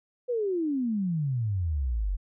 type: exponential sweep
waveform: sine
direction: down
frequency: 507 to 43.43 Hz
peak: -25 dBFS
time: 0.28-2.17 s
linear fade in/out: 20 ms
effects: none

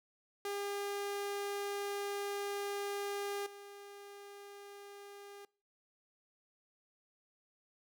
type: tone with level steps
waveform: sawtooth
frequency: 403.4 Hz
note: G4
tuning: 50 cents sharp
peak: -33 / -46 dBFS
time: 0.45-5.45 s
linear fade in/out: 2 ms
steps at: 3.46 s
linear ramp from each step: 5 ms
effects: noise-tail reverb RT60 0.4 s tail -24 dB re dry

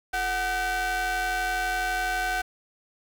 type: ring-modulated tone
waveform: 45% pulse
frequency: 392 Hz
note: G4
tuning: in tune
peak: -22 dBFS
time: 0.13-2.42 s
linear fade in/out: 10 ms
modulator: 1130 Hz
effects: none

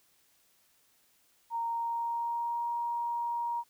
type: tone with pitch glide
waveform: sine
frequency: 927 to 943.7 Hz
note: A#5 to A#5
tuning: -10 to +21 cents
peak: -30 dBFS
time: 1.5-3.64 s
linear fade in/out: 50 ms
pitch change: +31 cents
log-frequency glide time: 1.62-2.7 s
effects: white hiss -68 dBFS RMS until 3.69 s

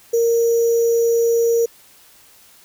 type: tone with sample-and-hold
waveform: sine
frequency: 464.7 Hz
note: A#4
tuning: 5 cents flat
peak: -13 dBFS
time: 0.13-1.66 s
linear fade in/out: 10 ms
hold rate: 6300 Hz
effects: white hiss -49 dBFS RMS until 2.64 s

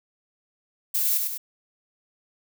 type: noise with echo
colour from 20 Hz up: violet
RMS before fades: -24 dBFS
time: 0.94-1.18 s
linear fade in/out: 10 ms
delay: 100 ms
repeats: 2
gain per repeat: -4 dB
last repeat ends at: 1.38 s
effects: none

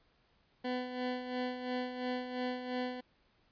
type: tone with tremolo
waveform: 20% pulse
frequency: 250.8 Hz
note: B3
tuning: 27 cents sharp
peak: -28 dBFS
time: 0.64-3.01 s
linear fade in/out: 10 ms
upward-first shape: sine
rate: 2.9 Hz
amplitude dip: 60%
effects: pink hiss -71 dBFS RMS until 3.51 s + resampled to 11025 Hz

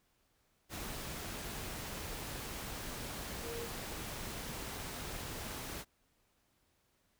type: tone in noise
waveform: sine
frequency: 466.2 Hz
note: A#4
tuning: in tune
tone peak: -42 dBFS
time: 3.42-3.69 s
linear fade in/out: 50 ms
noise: pink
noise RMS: -43 dBFS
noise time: 0.69-5.85 s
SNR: -2 dB
effects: pink hiss -75 dBFS RMS until 7.19 s

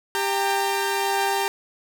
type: tone cluster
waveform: sawtooth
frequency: 395.3 / 792 / 915 Hz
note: G4 / G5 / A#5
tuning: +15 / +18 / -32 cents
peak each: -22 dBFS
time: 0.15-1.48 s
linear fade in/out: 0 ms
effects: none

